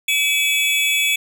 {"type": "tone cluster", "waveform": "square", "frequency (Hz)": [2291, 2580, 3404], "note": ["D7", "E7", "G#7"], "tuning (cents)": [-44, -38, 42], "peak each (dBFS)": -21, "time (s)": [0.08, 1.16], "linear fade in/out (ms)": 5, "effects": []}